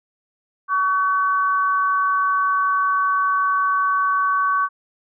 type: tone pair together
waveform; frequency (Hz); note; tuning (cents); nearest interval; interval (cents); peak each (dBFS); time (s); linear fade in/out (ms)
sine; 1131.3 / 1518; C#6 / F#6; +35 / +44; perfect fourth; 509; -17 / -23; 0.68-4.69; 50
effects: none